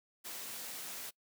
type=noise; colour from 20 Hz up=white; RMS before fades=-44 dBFS; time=0.24-1.11 s; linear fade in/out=20 ms; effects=noise-tail reverb RT60 0.1 s tail -23 dB re dry + high-pass 150 Hz 12 dB/octave